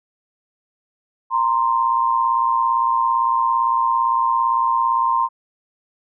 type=tone pair together; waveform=sine; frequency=928.8 / 1046.5 Hz; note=A#5 / C6; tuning=-7 / 0 cents; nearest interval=major second; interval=207 cents; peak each=-19 / -17 dBFS; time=1.3-5.29 s; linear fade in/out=50 ms; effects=none